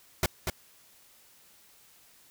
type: noise with echo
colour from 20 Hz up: pink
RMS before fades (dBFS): -25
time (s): 0.23-0.26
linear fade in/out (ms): 2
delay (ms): 240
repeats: 1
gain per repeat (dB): -5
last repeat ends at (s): 0.5
effects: white hiss -59 dBFS RMS until 2.3 s